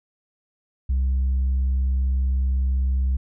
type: tone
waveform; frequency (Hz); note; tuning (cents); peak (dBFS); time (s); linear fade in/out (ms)
sine; 65.41; C2; 0; -16; 0.89-3.17; 10
effects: tanh soft clip ceiling -17 dBFS